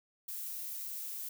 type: noise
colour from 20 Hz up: violet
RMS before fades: -41 dBFS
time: 0.28-1.29 s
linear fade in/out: 5 ms
effects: none